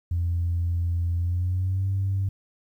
sine tone with pitch glide, 85.9 to 96.98 Hz, F2 to G2, -28 to -18 cents, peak -21 dBFS, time 0.11-2.29 s, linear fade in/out 5 ms, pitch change +210 cents, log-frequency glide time 1.17-1.89 s, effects tanh soft clip ceiling -18 dBFS + 10-bit

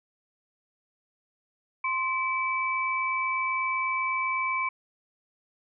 sine tone pair together, 1046.5 / 2304 Hz, C6 / D7, 0 / -34 cents, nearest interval octave + major second, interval 1366 cents, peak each -28 dBFS, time 1.84-4.69 s, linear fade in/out 5 ms, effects none

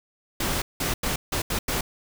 pink noise bursts at uneven times, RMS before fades -26 dBFS, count 6, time 0.4-0.62 / 0.8-0.94 / 1.03-1.16 / 1.32-1.42 / 1.5-1.59 / 1.68-1.81 s, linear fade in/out 5 ms, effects none

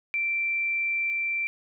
sine tone pair in turn, 2348 / 2348 Hz, D7 / D7, -1 / -1 cents, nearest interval unison, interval 0 cents, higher neither, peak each -24 / -25 dBFS, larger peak first, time 0.14-1.1 / 1.1-1.47 s, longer first, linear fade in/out 0 ms, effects none

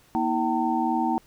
sine tone cluster, 237.5 / 320.9 / 769 / 900 Hz, A#3 / E4 / G5 / A5, +33 / -46 / -33 / +39 cents, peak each -27 dBFS, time 0.15-1.18 s, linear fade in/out 0 ms, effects pink hiss -58 dBFS RMS until 1.26 s

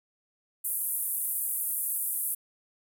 pink band-pass noise, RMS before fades -31 dBFS, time 0.64-2.35 s, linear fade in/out 10 ms, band 9600 to 15000 Hz, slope 48 dB/octave, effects none

